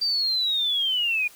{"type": "linear sweep", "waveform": "sine", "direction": "down", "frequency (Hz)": [4699, 2412], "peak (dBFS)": -21, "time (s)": [0.01, 1.28], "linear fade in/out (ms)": 10, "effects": ["white hiss -50 dBFS RMS until 1.35 s"]}